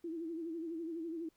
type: tone with vibrato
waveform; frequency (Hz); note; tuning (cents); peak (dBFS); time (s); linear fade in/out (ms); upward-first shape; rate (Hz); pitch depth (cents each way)
sine; 329.6; E4; 0; -38; 0.04-1.29; 5; sine; 12; 77
effects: pink hiss -75 dBFS RMS until 1.36 s